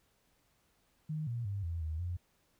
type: tone with pitch steps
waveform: sine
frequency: 154.7 / 118.3 / 99.7 / 83.9 / 78.8 / 88.1 Hz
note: D#3 / A#2 / G2 / E2 / D#2 / F2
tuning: -10 / +26 / +30 / +31 / +23 / +16 cents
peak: -34 dBFS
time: 1.09-2.17 s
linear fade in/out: 10 ms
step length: 180 ms
effects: pink hiss -73 dBFS RMS until 2.59 s